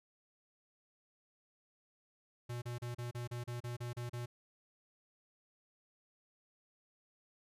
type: tone bursts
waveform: square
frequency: 120.7 Hz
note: B2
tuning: 39 cents flat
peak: -40 dBFS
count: 11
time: 2.49-4.26 s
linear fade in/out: 10 ms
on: 130 ms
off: 34 ms
effects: resampled to 32000 Hz